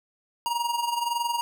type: tone with amplitude modulation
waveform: square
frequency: 945 Hz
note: A#5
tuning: 23 cents sharp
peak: -23 dBFS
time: 0.46-1.41 s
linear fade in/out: 0 ms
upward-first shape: sine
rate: 21.6 Hz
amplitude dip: 65%
effects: none